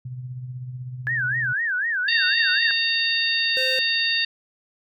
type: tone with tremolo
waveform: sine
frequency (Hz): 126.2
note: B2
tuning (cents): +38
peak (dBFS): -28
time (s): 0.05-1.53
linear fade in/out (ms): 5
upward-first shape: triangle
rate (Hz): 16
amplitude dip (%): 55
type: tone with vibrato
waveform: sine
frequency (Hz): 1661.2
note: G#6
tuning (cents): 0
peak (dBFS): -21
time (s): 1.07-2.71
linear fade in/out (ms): 0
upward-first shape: sine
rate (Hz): 4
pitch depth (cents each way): 220
type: harmonic tone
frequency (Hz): 918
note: A#5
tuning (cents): -27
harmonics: 2 / 3 / 4 / 5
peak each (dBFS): -25 / -25 / -25 / -25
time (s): 2.08-4.25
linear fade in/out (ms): 5
type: tone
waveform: square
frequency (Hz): 518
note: C5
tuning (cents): -17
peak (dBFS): -28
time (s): 3.57-3.79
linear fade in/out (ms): 0
effects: none